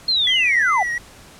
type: linear sweep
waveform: sine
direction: down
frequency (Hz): 4290 to 698.5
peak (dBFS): -15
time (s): 0.08-0.83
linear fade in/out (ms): 5
type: tone with vibrato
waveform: triangle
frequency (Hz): 1974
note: B6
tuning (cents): -1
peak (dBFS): -19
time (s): 0.27-0.98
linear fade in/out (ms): 2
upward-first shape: triangle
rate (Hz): 2.7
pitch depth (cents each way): 89
effects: pink hiss -44 dBFS RMS until 1.39 s + low-pass 11000 Hz 12 dB/octave